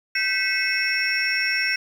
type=tone cluster; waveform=sine; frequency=1541 / 1975 / 2178 / 2593 / 5500 Hz; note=G6 / B6 / C#7 / E7 / F8; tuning=-30 / 0 / -31 / -29 / -27 cents; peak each=-26 dBFS; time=0.15-1.76 s; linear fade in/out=5 ms; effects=tanh soft clip ceiling -12 dBFS + 8-bit